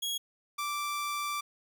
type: tone pair in turn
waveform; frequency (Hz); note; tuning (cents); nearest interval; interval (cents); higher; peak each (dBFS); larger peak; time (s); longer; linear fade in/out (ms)
sawtooth; 3313 / 1171.3; G#7 / D6; -5 / -5; octave + tritone; 1800; first; -28; neither; 0.02-0.18 / 0.58-1.41; second; 10
effects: none